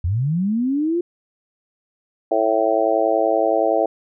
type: linear sweep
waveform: sine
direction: up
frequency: 78.3 to 355.7 Hz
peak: -17 dBFS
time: 0.04-1.01 s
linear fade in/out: 5 ms
type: harmonic tone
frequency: 110.6 Hz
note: A2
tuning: 9 cents sharp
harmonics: 3 / 4 / 5 / 6 / 7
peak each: -24 / -23 / -21 / -19 / -23 dBFS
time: 2.31-3.86 s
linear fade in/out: 5 ms
effects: none